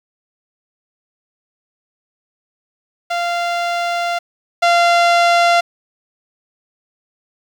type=tone pair in turn; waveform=sawtooth; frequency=693 / 690.4 Hz; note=F5 / F5; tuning=-14 / -20 cents; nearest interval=unison; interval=6 cents; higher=first; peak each=-13 / -6 dBFS; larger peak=second; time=3.1-4.19 / 4.62-5.61 s; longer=first; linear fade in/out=10 ms; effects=low-pass 5000 Hz 12 dB/octave + 7-bit